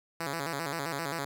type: tone with vibrato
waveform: 5% pulse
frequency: 152.6 Hz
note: D#3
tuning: 33 cents flat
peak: -21 dBFS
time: 0.2-1.25 s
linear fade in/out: 5 ms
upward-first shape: square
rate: 7.6 Hz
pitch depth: 150 cents each way
effects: none